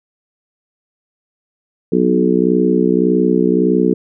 harmonic tone with a mistuned harmonic, 61.74 Hz, B1, in tune, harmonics 3 / 4 / 5 / 6 / 7, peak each -17 / -17 / -17 / -17 / -17 dBFS, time 1.92-3.94 s, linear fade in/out 5 ms, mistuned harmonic 3, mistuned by -19 cents, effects none

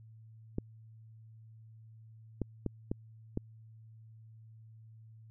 clicks, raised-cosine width 3 ms, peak -20 dBFS, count 5, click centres 0.584 / 2.417 / 2.663 / 2.915 / 3.374 s, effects added 111 Hz sine -52 dBFS peak until 5.3 s

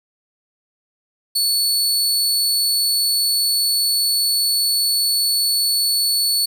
sawtooth tone, 4435 Hz, C#8, in tune, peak -13 dBFS, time 1.35-6.46 s, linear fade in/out 10 ms, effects none

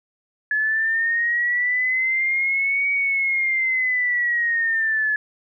sine linear two-way sweep, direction up then down, 1708 to 2255 to 1708 Hz, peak -18 dBFS, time 0.51-5.16 s, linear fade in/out 2 ms, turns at 2.9 s, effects none

